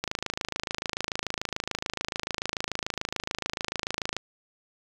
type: click train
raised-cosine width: 0.2 ms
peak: -11 dBFS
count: 112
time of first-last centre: 0.04-4.166 s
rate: 26.9 Hz
effects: 7-bit